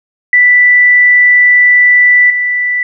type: tone with level steps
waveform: sine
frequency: 1975 Hz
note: B6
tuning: in tune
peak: -3 / -10 dBFS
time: 0.33-2.83 s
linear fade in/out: 2 ms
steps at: 2.3 s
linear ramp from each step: 2 ms
effects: none